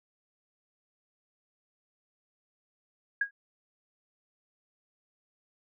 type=tone with exponential decay; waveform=sine; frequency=1641 Hz; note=G#6; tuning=21 cents flat; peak=-21 dBFS; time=3.21-3.31 s; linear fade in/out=5 ms; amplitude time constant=21 ms; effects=none